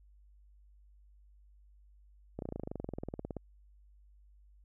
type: slowing click train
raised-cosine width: 2 ms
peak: -25 dBFS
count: 23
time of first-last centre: 2.39-3.367 s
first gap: 32 ms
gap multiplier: 1.03
effects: added 50 Hz sine -58 dBFS peak until 4.64 s